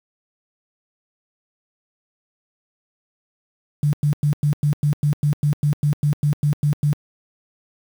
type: tone bursts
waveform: sine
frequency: 146.83 Hz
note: D3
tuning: in tune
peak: -14 dBFS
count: 16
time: 3.83-6.93 s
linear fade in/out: 0 ms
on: 100 ms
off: 100 ms
effects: high-pass 80 Hz 12 dB/octave + 7-bit